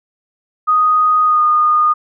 sine tone with pitch glide, 1244.5 to 1225.2 Hz, D#6 to D#6, 0 to -27 cents, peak -9 dBFS, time 0.67-1.94 s, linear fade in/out 20 ms, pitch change -27 cents, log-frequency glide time 1.25-1.42 s, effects none

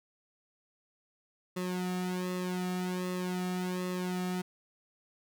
sawtooth tone with flanger, 181.8 Hz, F#3, 30 cents flat, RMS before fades -34 dBFS, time 1.56-4.42 s, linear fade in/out 10 ms, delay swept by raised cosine 1.3 to 1.98 ms, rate 1.3 Hz, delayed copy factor -0.85, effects none

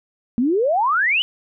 sine exponential sweep, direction up, 225.6 to 3083 Hz, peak -15 dBFS, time 0.38-1.22 s, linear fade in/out 0 ms, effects none

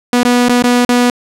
sawtooth tone with dropouts, 244.4 Hz, B3, 18 cents flat, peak -4 dBFS, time 0.13-1.1 s, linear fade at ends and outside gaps 2 ms, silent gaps 0.232-0.25 / 0.485-0.493 / 0.624-0.639 / 0.849-0.89 s, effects low-pass 11000 Hz 12 dB/octave

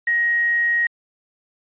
sine tone with quantisation, 1884 Hz, A#6, 18 cents sharp, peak -16 dBFS, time 0.07-0.87 s, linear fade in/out 5 ms, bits 6, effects resampled to 8000 Hz

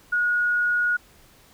sine tone, 1448 Hz, F#6, 38 cents flat, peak -19 dBFS, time 0.12-0.97 s, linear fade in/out 10 ms, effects pink hiss -54 dBFS RMS until 1.53 s

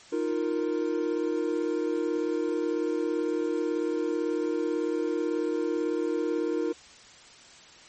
triangle chord, Eb suspended second, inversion none, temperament equal, 311.1 / 349.2 / 466.2 Hz, Eb4 / F4 / Bb4, 0 / 0 / 0 cents, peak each -28 dBFS, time 0.12-6.73 s, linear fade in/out 10 ms, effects white hiss -51 dBFS RMS until 7.88 s + MP3 32 kbps

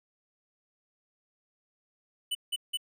square tone bursts, 2980 Hz, F#7, 12 cents sharp, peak -29 dBFS, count 3, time 2.31-2.773 s, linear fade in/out 10 ms, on 41 ms, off 170 ms, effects none

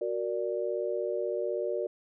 sine chord, Gb augmented, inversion none, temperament equal, 370 / 466.2 / 587.3 Hz, Gb4 / Bb4 / D5, 0 / 0 / 0 cents, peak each -33 dBFS, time 0.01-1.87 s, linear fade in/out 5 ms, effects none

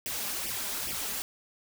white noise with flanger, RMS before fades -34 dBFS, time 0.06-1.22 s, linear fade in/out 0 ms, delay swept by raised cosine 0.35 to 5.05 ms, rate 2.4 Hz, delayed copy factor +0.9, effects none

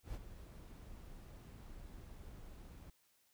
brown noise with ADSR envelope, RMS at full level -43 dBFS, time 0.03-2.9 s, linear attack 110 ms, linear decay 43 ms, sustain -10 dB, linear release 3 ms, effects white hiss -74 dBFS RMS until 3.33 s

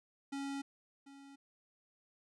square tone with echo, 277.2 Hz, C#4, in tune, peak -39 dBFS, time 0.32-0.62 s, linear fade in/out 10 ms, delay 740 ms, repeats 1, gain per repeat -15 dB, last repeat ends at 1.36 s, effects resampled to 22050 Hz

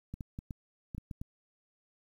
clicks, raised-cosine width 5 ms, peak -27 dBFS, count 8, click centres 0.14 / 0.208 / 0.389 / 0.508 / 0.948 / 0.981 / 1.112 / 1.215 s, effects 10-bit

